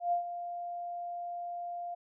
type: tone with ADSR envelope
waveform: sine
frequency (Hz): 698.5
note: F5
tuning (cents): 0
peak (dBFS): -25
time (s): 0-1.95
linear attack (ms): 120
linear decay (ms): 110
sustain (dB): -11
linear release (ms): 12
effects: none